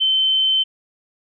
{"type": "tone", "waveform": "sine", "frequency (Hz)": 3081, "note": "G7", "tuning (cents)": -31, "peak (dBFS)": -14, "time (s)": [0, 0.64], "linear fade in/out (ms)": 20, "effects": []}